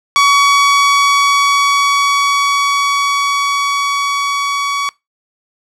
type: tone with level ramp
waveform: sawtooth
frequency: 1129 Hz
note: C#6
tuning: 31 cents sharp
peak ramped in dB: -3 to -11 dBFS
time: 0.16-4.89 s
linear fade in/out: 0 ms
effects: noise-tail reverb RT60 0.2 s tail -22 dB re dry + low-pass 7000 Hz 12 dB/octave